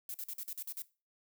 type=noise bursts; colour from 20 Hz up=violet; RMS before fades=-41 dBFS; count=8; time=0.09-0.821 s; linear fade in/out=2 ms; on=52 ms; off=45 ms; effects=noise-tail reverb RT60 0.3 s tail -18 dB re dry